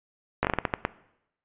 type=slowing click train; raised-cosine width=0.5 ms; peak=-8 dBFS; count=9; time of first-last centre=0.43-0.851 s; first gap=17 ms; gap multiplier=1.31; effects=noise-tail reverb RT60 0.8 s tail -18 dB re dry + resampled to 8000 Hz